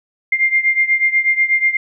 sine beating tone pair, 2104 / 2112.2 Hz, C7 / C7, +9 / +16 cents, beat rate 8.2 Hz, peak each -14 / -17 dBFS, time 0.32-1.77 s, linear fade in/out 5 ms, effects none

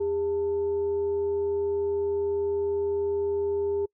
sine tone with frequency modulation, 403.3 Hz, G4, 49 cents sharp, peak -24 dBFS, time 0-3.86 s, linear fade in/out 10 ms, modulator 486 Hz, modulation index 0.22, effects noise-tail reverb RT60 0.1 s tail -26 dB re dry

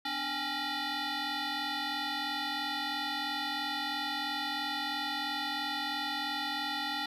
sine tone with frequency modulation, 1341 Hz, E6, 29 cents sharp, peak -29 dBFS, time 0.05-7.06 s, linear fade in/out 5 ms, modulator 545 Hz, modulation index 5.5, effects tanh soft clip ceiling -31 dBFS + 11-bit

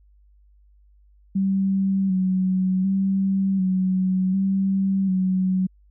sine tone with vibrato, 190 Hz, F#3, 46 cents sharp, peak -18 dBFS, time 1.35-5.67 s, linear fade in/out 10 ms, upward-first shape square, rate 0.67 Hz, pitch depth 32 cents each way, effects added 50 Hz sine -52 dBFS peak until 5.9 s

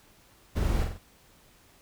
brown noise with echo, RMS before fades -28 dBFS, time 0.55-0.85 s, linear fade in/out 20 ms, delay 46 ms, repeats 3, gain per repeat -5 dB, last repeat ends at 0.988 s, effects pink hiss -59 dBFS RMS until 1.81 s

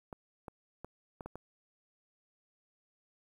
clicks, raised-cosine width 1 ms, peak -29 dBFS, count 6, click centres 0.128 / 0.482 / 0.846 / 1.208 / 1.26 / 1.356 s, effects 10-bit

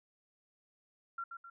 sine tone with echo, 1372 Hz, F6, 31 cents flat, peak -37 dBFS, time 1.18-1.24 s, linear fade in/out 5 ms, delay 130 ms, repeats 2, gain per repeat -6 dB, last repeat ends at 1.5 s, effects none

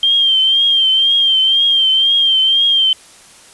sine tone with vibrato, 3169 Hz, G7, 18 cents sharp, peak -9 dBFS, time 0.03-2.93 s, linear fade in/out 2 ms, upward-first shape triangle, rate 2 Hz, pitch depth 59 cents each way, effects white hiss -42 dBFS RMS until 3.53 s + resampled to 24000 Hz

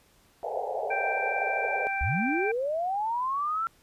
white band-pass noise, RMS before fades -32 dBFS, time 0.43-1.87 s, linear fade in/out 0 ms, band 420 to 840 Hz, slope 96 dB/octave
harmonic tone, 784 Hz, G5, in tune, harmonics 1 / 2 / 3, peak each -31 / -33 / -31 dBFS, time 0.9-2.52 s, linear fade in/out 10 ms
sine linear sweep, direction up, 55 to 1360 Hz, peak -26 dBFS, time 2.01-3.67 s, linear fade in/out 0 ms
effects pink hiss -62 dBFS RMS until 3.82 s + resampled to 32000 Hz

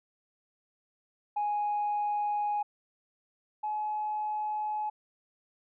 sine tone pair in turn, 830.6 / 849 Hz, G#5 / G#5, 0 / +38 cents, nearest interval unison, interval 38 cents, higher second, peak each -26 / -29 dBFS, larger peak first, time 1.36-2.63 / 3.63-4.9 s, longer neither, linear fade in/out 10 ms, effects tanh soft clip ceiling -24 dBFS

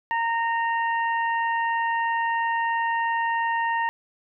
harmonic tone, 923 Hz, A#5, 17 cents flat, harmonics 1 / 2 / 3, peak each -23 / -27 / -38 dBFS, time 0.11-3.89 s, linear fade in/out 0 ms, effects none

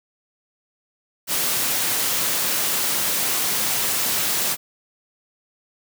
white high-pass noise, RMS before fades -22 dBFS, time 1.27-4.57 s, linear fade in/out 50 ms, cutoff 100 Hz, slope 24 dB/octave, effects none

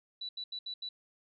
sine tone bursts at uneven times, 3951 Hz, B7, in tune, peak -37 dBFS, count 5, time 0.21-0.29 / 0.37-0.44 / 0.52-0.59 / 0.66-0.74 / 0.82-0.89 s, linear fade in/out 5 ms, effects none

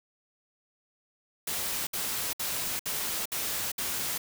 white noise bursts, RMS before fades -32 dBFS, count 6, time 1.47-4.18 s, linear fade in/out 5 ms, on 400 ms, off 62 ms, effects none

